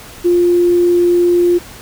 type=tone with quantisation; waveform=sine; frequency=350.4 Hz; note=F4; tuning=6 cents sharp; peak=-8 dBFS; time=0.24-1.59 s; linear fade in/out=20 ms; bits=6; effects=pink hiss -35 dBFS RMS until 1.81 s